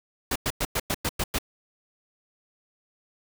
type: noise bursts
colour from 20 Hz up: pink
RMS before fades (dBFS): -26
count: 8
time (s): 0.31-1.386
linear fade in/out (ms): 5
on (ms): 47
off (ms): 100
effects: none